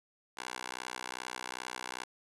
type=tone with high-pass filter; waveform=10% pulse; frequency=62.5 Hz; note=B1; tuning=21 cents sharp; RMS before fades=-42 dBFS; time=0.37-2.05 s; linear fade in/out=5 ms; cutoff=890 Hz; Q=0.83; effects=resampled to 24000 Hz